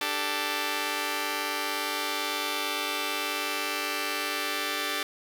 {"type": "chord", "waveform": "5% pulse", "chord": "D suspended fourth", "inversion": "none", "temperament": "just", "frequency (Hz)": [293.7, 391.6, 440.5], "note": ["D4", "G4", "A4"], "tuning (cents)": [0, -2, 2], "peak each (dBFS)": -22, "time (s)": [0.01, 5.03], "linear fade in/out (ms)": 2, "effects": []}